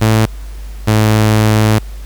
sawtooth tone pair in turn, 110 / 108.11 Hz, A2 / A2, 0 / -30 cents, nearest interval unison, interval 30 cents, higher first, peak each -4 dBFS, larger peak neither, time 0.01-0.26 / 0.87-1.79 s, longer second, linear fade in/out 10 ms, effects added 50 Hz sine -24 dBFS peak until 2.05 s + pink hiss -41 dBFS RMS until 2.05 s

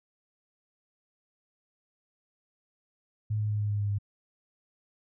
sine tone with pitch steps, 106.9 / 105.98 / 105.06 / 104.16 / 103.26 / 102.37 / 101.48 Hz, A2 / G#2 / G#2 / G#2 / G#2 / G#2 / G#2, -49 / +36 / +20 / +6 / -9 / -24 / -40 cents, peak -26 dBFS, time 3.3-3.986 s, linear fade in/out 10 ms, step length 98 ms, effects none

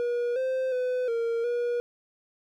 triangle tone with pitch steps, 480.6 / 520 / 503 / 463 / 480.5 Hz, B4 / C5 / B4 / A#4 / B4, -47 / -11 / +32 / -12 / -48 cents, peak -23 dBFS, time 0-1.8 s, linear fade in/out 0 ms, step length 360 ms, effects none

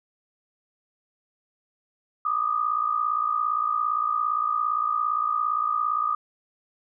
sine tone pair together, 1185.5 / 1243 Hz, D6 / D#6, +16 / -2 cents, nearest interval minor second, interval 82 cents, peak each -26 / -24 dBFS, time 2.25-6.15 s, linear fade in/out 5 ms, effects none

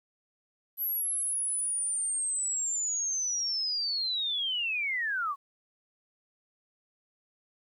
sine linear sweep, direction down, 11840 to 1072 Hz, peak -28 dBFS, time 0.77-5.36 s, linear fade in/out 50 ms, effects 11-bit

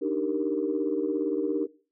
sine chord, Eb major seventh, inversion third, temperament equal, 293.7 / 311.1 / 392 / 466.2 Hz, D4 / Eb4 / G4 / Bb4, 0 / 0 / 0 / 0 cents, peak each -30 dBFS, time 0.01-1.67 s, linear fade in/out 20 ms, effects noise-tail reverb RT60 0.4 s tail -21 dB re dry + tanh soft clip ceiling -15 dBFS

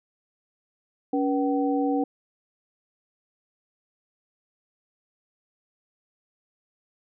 sine tone cluster, 281.8 / 483 / 764 Hz, C#4 / B4 / G5, +29 / -39 / -45 cents, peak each -23 / -28 / -29 dBFS, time 1.13-2.04 s, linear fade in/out 5 ms, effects none

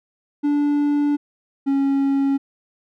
triangle tone pair in turn, 290.8 / 275.3 Hz, D4 / C#4, -17 / -12 cents, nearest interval minor second, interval 95 cents, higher first, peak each -14 dBFS, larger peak neither, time 0.43-1.17 / 1.66-2.38 s, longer first, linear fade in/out 20 ms, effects none

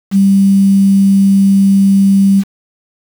sine tone with quantisation, 196 Hz, G3, in tune, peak -5 dBFS, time 0.11-2.44 s, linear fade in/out 50 ms, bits 5, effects none

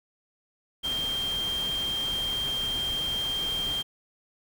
sine tone in noise, 3181 Hz, G7, 25 cents sharp, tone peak -27 dBFS, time 0.83-3.83 s, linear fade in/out 20 ms, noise pink, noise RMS -38 dBFS, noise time 0.83-3.83 s, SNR +8 dB, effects none

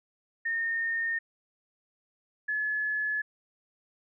sine tone pair in turn, 1831 / 1710.9 Hz, A#6 / A6, -32 / -49 cents, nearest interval minor second, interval 117 cents, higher first, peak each -27 dBFS, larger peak neither, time 0.45-1.19 / 2.48-3.22 s, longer neither, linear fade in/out 10 ms, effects none

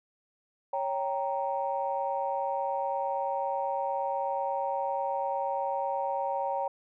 sine chord, G diminished, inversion second, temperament equal, 554.4 / 784 / 932.3 Hz, Db5 / G5 / Bb5, 0 / 0 / 0 cents, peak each -32 dBFS, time 0.73-6.68 s, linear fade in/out 5 ms, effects tanh soft clip ceiling -18 dBFS

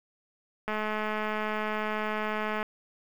click train, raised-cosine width 0.5 ms, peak -17 dBFS, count 418, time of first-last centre 0.68-2.629 s, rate 214 Hz, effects 8-bit

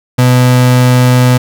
35% pulse tone, 125.4 Hz, B2, 27 cents sharp, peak -3 dBFS, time 0.18-1.38 s, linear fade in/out 10 ms, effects none

